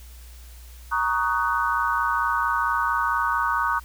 sine chord, D# minor seventh, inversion second, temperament just, 933.4 / 1120.1 / 1244.5 / 1493.4 Hz, A#5 / C#6 / D#6 / F#6, +2 / +18 / 0 / +16 cents, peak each -26 dBFS, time 0.91-3.8 s, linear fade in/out 20 ms, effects added 60 Hz sine -41 dBFS peak until 3.84 s + white hiss -51 dBFS RMS until 3.84 s

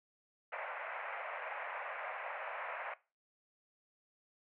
pink band-pass noise, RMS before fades -43 dBFS, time 0.52-2.94 s, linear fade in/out 5 ms, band 560 to 2400 Hz, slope 48 dB/octave, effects noise-tail reverb RT60 0.3 s tail -19 dB re dry

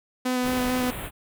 sawtooth tone with vibrato, 251.6 Hz, B3, 32 cents sharp, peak -19 dBFS, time 0.25-0.91 s, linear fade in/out 10 ms, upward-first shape square, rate 4.5 Hz, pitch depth 10 cents each way
pink band-stop noise, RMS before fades -34 dBFS, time 0.42-1.11 s, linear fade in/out 50 ms, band 3500 to 8600 Hz, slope 48 dB/octave
effects none

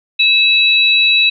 sine tone pair together, 2602 / 3902 Hz, E7 / B7, -23 / -22 cents, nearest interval perfect fifth, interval 701 cents, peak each -11 dBFS, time 0.19-1.3 s, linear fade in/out 10 ms, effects none

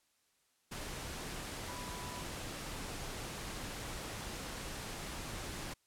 sine tone in noise, 987.8 Hz, B5, in tune, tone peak -48 dBFS, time 1.68-2.23 s, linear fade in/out 10 ms, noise pink, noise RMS -43 dBFS, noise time 0.71-5.74 s, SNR -8 dB, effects white hiss -75 dBFS RMS until 5.86 s + low-pass 11000 Hz 12 dB/octave

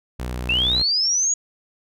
sawtooth tone with vibrato, 61.74 Hz, B1, in tune, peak -22 dBFS, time 0.19-0.83 s, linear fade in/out 10 ms, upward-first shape sine, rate 11 Hz, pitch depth 11 cents each way
sine linear sweep, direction up, 2600 to 6800 Hz, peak -17 dBFS, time 0.49-1.34 s, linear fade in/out 5 ms
effects none

